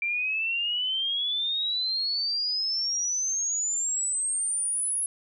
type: exponential sweep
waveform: sine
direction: up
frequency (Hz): 2349 to 10650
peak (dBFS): -25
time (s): 0.02-5.06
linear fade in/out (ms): 2
effects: none